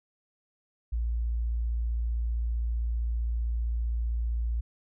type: tone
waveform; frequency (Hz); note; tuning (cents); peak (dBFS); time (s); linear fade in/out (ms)
sine; 57.7; A#1; -17; -26; 0.92-4.61; 10
effects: none